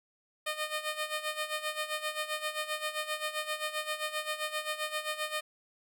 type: tone with tremolo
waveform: 10% pulse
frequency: 612 Hz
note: D#5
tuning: 29 cents flat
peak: -22 dBFS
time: 0.46-5.41 s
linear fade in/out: 10 ms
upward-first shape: sine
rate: 7.6 Hz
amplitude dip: 75%
effects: none